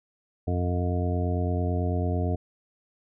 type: harmonic tone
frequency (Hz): 89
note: F2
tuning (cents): +33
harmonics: 1 / 2 / 3 / 4 / 5 / 7 / 8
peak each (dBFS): -25 / -33 / -33 / -37 / -35 / -36 / -37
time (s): 0.47-2.36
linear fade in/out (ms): 10
effects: none